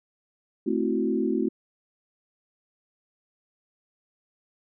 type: chord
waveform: sine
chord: F# half-diminished seventh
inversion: first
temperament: equal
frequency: 220 / 261.6 / 329.6 / 370 Hz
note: A3 / C4 / E4 / F#4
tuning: 0 / 0 / 0 / 0 cents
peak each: -28 dBFS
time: 0.66-1.49 s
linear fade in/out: 10 ms
effects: none